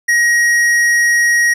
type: tone with tanh clipping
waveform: sine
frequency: 1890 Hz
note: A#6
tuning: 23 cents sharp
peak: -11 dBFS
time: 0.08-1.54 s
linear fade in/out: 10 ms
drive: 12 dB
effects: none